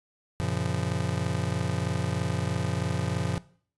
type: chord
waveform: square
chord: Gb major seventh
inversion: none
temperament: just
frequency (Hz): 92.5 / 115.62 / 138.75 / 173.43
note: Gb2 / Bb2 / Db3 / F3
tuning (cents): 0 / -14 / +2 / -12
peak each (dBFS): -33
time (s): 0.4-3.38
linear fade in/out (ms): 0
effects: noise-tail reverb RT60 0.5 s tail -19 dB re dry + resampled to 24000 Hz